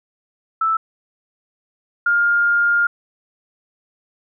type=tone pair in turn; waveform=sine; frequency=1318.5 / 1409.5 Hz; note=E6 / F6; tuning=0 / +16 cents; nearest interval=minor second; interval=116 cents; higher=second; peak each=-15 / -13 dBFS; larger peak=second; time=0.61-0.77 / 2.06-2.87 s; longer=second; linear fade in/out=5 ms; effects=none